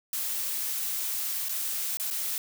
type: noise with dropouts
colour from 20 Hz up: blue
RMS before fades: -31 dBFS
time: 0.13-2.38 s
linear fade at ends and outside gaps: 1 ms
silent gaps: 1.486-1.493 / 1.971-1.998 / 2.103-2.109 s
effects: none